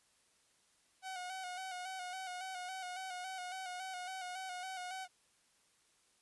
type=tone with vibrato; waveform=sawtooth; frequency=740 Hz; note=F#5; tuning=in tune; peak=-38 dBFS; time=1.02-5.08 s; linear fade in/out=50 ms; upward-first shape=square; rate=3.6 Hz; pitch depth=40 cents each way; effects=white hiss -72 dBFS RMS until 6.21 s + resampled to 24000 Hz